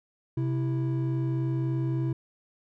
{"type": "tone pair together", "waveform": "triangle", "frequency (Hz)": [131.01, 329.6], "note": ["C3", "E4"], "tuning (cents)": [3, 0], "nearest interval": "octave + major third", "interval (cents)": 1597, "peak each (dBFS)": [-24, -30], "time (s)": [0.37, 2.13], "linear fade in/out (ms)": 5, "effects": []}